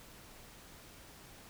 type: silence
effects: pink hiss -55 dBFS RMS until 1.49 s